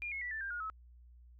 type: tone with pitch steps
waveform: sine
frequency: 2412 / 2174 / 1959.2 / 1765.7 / 1591.3 / 1434.2 / 1292.6 Hz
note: D7 / C#7 / B6 / A6 / G6 / F6 / E6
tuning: +46 / -34 / -14 / +6 / +26 / +46 / -34 cents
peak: -37 dBFS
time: 0.02-0.699 s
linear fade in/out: 0 ms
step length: 97 ms
effects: added 60 Hz sine -55 dBFS peak until 1.39 s